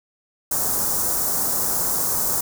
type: band-stop noise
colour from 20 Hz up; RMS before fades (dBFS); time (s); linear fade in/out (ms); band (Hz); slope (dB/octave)
white; -22; 0.51-2.41; 5; 1300 to 6000; 24
effects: none